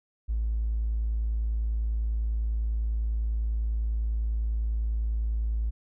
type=tone with tanh clipping; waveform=triangle; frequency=55 Hz; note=A1; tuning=in tune; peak=-24 dBFS; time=0.28-5.71 s; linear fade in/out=20 ms; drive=1 dB; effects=none